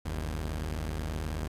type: tone pair together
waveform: sawtooth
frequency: 48.12 / 77.78 Hz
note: G1 / D#2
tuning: -31 / 0 cents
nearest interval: minor sixth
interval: 831 cents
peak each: -32 / -30 dBFS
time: 0.05-1.48 s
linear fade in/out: 10 ms
effects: resampled to 32000 Hz + 9-bit